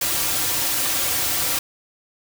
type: noise with comb filter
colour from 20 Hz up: white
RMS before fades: -22 dBFS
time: 0.01-1.59 s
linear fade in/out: 5 ms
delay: 4.7 ms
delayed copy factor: -0.75
effects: none